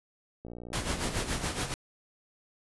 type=click train; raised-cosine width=2 ms; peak=-29 dBFS; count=58; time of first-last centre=0.45-1.411 s; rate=59.3 Hz
type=noise with tremolo; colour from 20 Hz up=pink; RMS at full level=-30 dBFS; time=0.73-1.74 s; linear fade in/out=0 ms; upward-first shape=sine; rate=7.1 Hz; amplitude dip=65%
effects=resampled to 24000 Hz